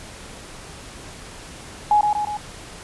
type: tone with echo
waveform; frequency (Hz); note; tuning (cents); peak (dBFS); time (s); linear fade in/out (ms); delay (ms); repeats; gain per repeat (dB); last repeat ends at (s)
sine; 837; G#5; +13; -12; 1.91-2.01; 2; 120; 3; -4; 2.37
effects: pink hiss -39 dBFS RMS until 2.83 s + resampled to 24000 Hz